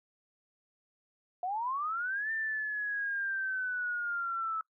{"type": "linear two-way sweep", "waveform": "sine", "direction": "up then down", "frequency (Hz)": [698.5, 1794, 1302], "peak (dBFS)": -31, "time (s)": [1.43, 4.61], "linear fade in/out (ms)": 2, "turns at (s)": 2.31, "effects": ["noise-tail reverb RT60 0.1 s tail -22 dB re dry"]}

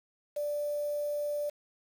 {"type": "tone with quantisation", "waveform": "sine", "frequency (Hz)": 587.3, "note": "D5", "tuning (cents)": 0, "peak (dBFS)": -30, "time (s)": [0.36, 1.5], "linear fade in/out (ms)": 10, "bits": 8, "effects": []}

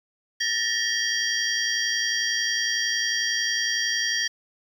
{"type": "tone cluster", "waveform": "sine", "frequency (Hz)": [1783, 1894, 3226, 4643, 5700], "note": ["A6", "A#6", "G7", "D8", "F8"], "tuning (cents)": [22, 27, 49, -21, 34], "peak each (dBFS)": -29, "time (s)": [0.4, 4.28], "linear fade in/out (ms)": 10, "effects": ["8-bit"]}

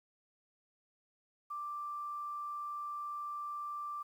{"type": "tone with quantisation", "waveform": "sine", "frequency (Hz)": 1177, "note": "D6", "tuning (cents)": 3, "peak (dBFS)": -38, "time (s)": [1.5, 4.03], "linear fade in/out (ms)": 10, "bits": 11, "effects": []}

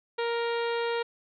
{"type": "harmonic tone", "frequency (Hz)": 467.8, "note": "A#4", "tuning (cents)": 6, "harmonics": [1, 2, 3, 4, 5, 6, 7, 8, 9], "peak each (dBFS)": [-28, -34, -38, -40, -42, -44, -45, -46, -47], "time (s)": [0.18, 1.03], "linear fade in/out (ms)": 10, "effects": []}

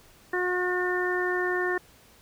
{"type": "harmonic tone", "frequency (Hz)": 361.2, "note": "F#4", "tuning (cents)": -42, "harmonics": [1, 2, 3, 4, 5], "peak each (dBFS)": [-27, -35, -35, -35, -29], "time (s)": [0.33, 1.78], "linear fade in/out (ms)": 5, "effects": ["pink hiss -56 dBFS RMS until 2.21 s"]}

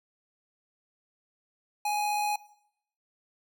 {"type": "tone with amplitude modulation", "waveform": "square", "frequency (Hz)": 833, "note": "G#5", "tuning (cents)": 5, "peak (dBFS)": -26, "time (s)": [1.85, 2.36], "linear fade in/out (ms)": 5, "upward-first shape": "sine", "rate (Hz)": 75.7, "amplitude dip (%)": 30, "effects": ["noise-tail reverb RT60 0.7 s tail -19 dB re dry"]}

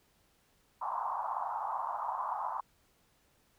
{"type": "band-pass noise", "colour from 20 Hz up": "pink", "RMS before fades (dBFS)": -36, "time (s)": [0.81, 2.61], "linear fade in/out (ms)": 10, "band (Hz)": [790, 1100], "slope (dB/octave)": 48, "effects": ["pink hiss -70 dBFS RMS until 3.58 s"]}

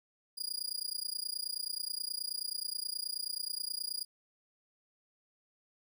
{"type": "tone with amplitude modulation", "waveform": "sawtooth", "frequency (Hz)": 4858, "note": "D#8", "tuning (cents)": -42, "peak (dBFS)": -29, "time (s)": [0.37, 4.05], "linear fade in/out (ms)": 20, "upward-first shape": "sine", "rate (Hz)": 29.4, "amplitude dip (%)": 100, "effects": []}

